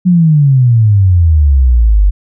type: exponential sweep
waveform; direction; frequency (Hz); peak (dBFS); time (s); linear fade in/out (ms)
sine; down; 185 to 47; -4; 0.05-2.11; 20
effects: none